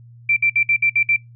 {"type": "tone bursts", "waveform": "sine", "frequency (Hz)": 2349, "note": "D7", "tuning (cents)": 0, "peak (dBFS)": -13, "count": 7, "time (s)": [0.29, 1.163], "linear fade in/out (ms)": 5, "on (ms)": 75, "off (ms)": 58, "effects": ["noise-tail reverb RT60 0.2 s tail -26 dB re dry", "added 118 Hz sine -41 dBFS peak until 1.35 s"]}